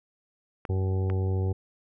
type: clicks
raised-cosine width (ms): 0.5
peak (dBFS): -21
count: 2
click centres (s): 0.652 / 1.1
type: harmonic tone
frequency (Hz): 94.5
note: F#2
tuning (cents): +37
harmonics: 1 / 2 / 3 / 4 / 5 / 6 / 8 / 9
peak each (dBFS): -24 / -38 / -42 / -35 / -39 / -50 / -46 / -49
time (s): 0.69-1.53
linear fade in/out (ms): 10
effects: none